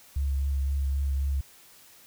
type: tone with vibrato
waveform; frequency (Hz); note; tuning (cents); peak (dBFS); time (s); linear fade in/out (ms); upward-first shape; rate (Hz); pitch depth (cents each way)
sine; 69; C#2; -7; -24; 0.16-1.41; 5; triangle; 3.8; 23
effects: white hiss -54 dBFS RMS until 2.06 s